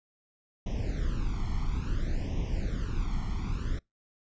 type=noise with flanger; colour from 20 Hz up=brown; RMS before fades=-30 dBFS; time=0.66-3.79 s; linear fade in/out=5 ms; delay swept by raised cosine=0.34 to 0.94 ms; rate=0.58 Hz; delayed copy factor=+0.95; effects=noise-tail reverb RT60 0.2 s tail -26 dB re dry + resampled to 16000 Hz